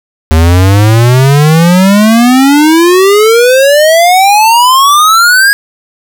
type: exponential sweep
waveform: square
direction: up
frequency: 77.78 to 1661.2 Hz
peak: -3 dBFS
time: 0.31-5.53 s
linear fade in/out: 0 ms
effects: none